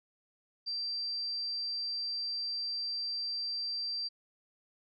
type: tone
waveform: sine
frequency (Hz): 4700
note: D8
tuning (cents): +1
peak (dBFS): -33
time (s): 0.66-4.09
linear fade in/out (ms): 20
effects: none